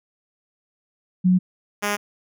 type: tone pair in turn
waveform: sine / 5% pulse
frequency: 182.9 / 205.8 Hz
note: F#3 / G#3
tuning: -20 / -16 cents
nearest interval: major second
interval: 204 cents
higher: second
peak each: -13 / -10 dBFS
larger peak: second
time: 1.24-1.39 / 1.82-1.97 s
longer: neither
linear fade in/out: 20 ms
effects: none